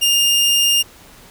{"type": "tone", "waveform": "sawtooth", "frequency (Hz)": 2814, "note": "F7", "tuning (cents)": 12, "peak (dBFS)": -9, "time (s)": [0.01, 0.83], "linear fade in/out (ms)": 20, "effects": ["pink hiss -44 dBFS RMS until 1.3 s"]}